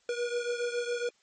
square beating tone pair, 478.9 / 486.1 Hz, A#4 / B4, +47 / -28 cents, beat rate 7.2 Hz, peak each -32 / -36 dBFS, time 0.09-1.09 s, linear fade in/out 2 ms, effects white hiss -68 dBFS RMS until 1.22 s + MP3 32 kbps

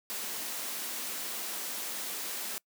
white high-pass noise, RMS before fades -37 dBFS, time 0.1-2.58 s, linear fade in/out 0 ms, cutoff 180 Hz, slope 48 dB/octave, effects noise-tail reverb RT60 0.1 s tail -25 dB re dry

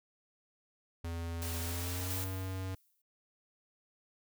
square tone with pitch glide, 84 to 94.29 Hz, E2 to F#2, +33 to +33 cents, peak -37 dBFS, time 1.04-2.75 s, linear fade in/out 5 ms, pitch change +200 cents, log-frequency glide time 1.6-2.24 s
white noise, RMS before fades -42 dBFS, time 1.42-2.24 s, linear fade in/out 0 ms
violet noise with exponential decay, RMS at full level -39 dBFS, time 2.1-3.02 s, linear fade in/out 5 ms, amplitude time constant 200 ms
effects none

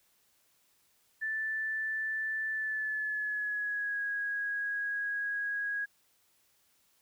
sine tone with pitch glide, 1760 to 1651.7 Hz, A6 to G#6, 0 to -10 cents, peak -31 dBFS, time 1.21-5.86 s, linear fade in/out 20 ms, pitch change -110 cents, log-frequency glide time 2.5-4.01 s, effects white hiss -70 dBFS RMS until 7.01 s

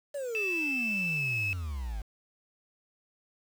triangle exponential sweep, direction down, 587.3 to 49 Hz, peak -30 dBFS, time 0.14-2.02 s, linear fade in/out 10 ms
sine tone with pitch glide, 2637 to 2592 Hz, E7 to E7, 0 to -30 cents, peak -27 dBFS, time 0.35-1.53 s, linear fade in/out 0 ms, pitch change -30 cents, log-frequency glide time 1.15-1.28 s
effects tanh soft clip ceiling -24 dBFS + 8-bit

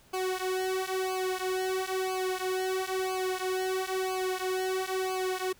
sawtooth tone with flanger, 374.2 Hz, F#4, 20 cents sharp, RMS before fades -31 dBFS, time 0.13-5.53 s, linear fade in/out 10 ms, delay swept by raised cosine 0.54 to 4.54 ms, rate 1 Hz, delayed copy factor -1, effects pink hiss -60 dBFS RMS until 5.59 s

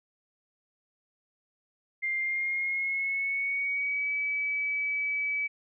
sine tone with pitch glide, 2100 to 2290 Hz, C7 to D7, +6 to -44 cents, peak -27 dBFS, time 2.02-5.48 s, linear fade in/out 20 ms, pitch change +150 cents, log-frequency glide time 2.16-4.11 s, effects none

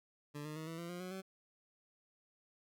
20% pulse tone with pitch steps, 146.83 / 152.36 / 158.1 / 164.05 / 170.23 / 176.64 / 183.29 / 190.2 Hz, D3 / D#3 / D#3 / E3 / F3 / F3 / F#3 / F#3, 0 / -36 / +28 / -8 / -44 / +20 / -16 / +48 cents, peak -38 dBFS, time 0.34-1.22 s, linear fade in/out 20 ms, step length 110 ms, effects none

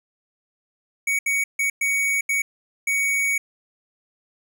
square tone bursts at uneven times, 2241 Hz, C#7, 18 cents sharp, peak -20 dBFS, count 6, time 1.07-1.19 / 1.26-1.44 / 1.59-1.7 / 1.81-2.21 / 2.29-2.42 / 2.87-3.38 s, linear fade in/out 5 ms, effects none

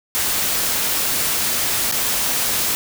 white noise with dropouts, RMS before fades -20 dBFS, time 0.15-2.75 s, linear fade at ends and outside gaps 0 ms, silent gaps 1.914-1.923 s, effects none

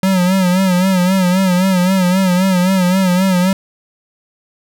square tone with vibrato, 185 Hz, F#3, in tune, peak -11 dBFS, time 0.03-3.53 s, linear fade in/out 2 ms, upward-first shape sine, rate 3.8 Hz, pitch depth 74 cents each way, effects none

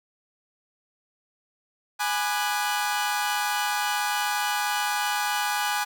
sawtooth chord, G# half-diminished seventh, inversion none, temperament equal with one note detuned, 830.6 / 987.8 / 1202.1 / 1480 Hz, G#5 / B5 / D6 / F#6, 0 / 0 / +40 / 0 cents, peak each -23 / -29 / -29 / -27 dBFS, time 1.99-5.85 s, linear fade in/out 20 ms, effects none

